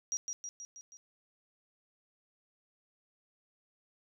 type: tone with echo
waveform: sine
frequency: 5740 Hz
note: F8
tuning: 47 cents sharp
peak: -31 dBFS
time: 0.12-0.17 s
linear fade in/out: 0 ms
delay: 160 ms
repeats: 5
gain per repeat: -4 dB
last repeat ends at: 0.97 s
effects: none